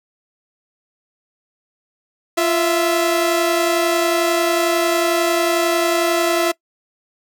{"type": "tone pair together", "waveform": "sawtooth", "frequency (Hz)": [345.2, 659.3], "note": ["F4", "E5"], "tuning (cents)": [-20, 0], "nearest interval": "major seventh", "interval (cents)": 1120, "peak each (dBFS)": -14, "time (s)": [2.37, 6.52], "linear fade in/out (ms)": 10, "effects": ["noise-tail reverb RT60 0.1 s tail -23 dB re dry"]}